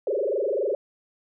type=tone with frequency modulation; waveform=sine; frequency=479.8 Hz; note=A#4; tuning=50 cents sharp; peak=-22 dBFS; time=0.07-0.75 s; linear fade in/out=2 ms; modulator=23.7 Hz; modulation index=4.1; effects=none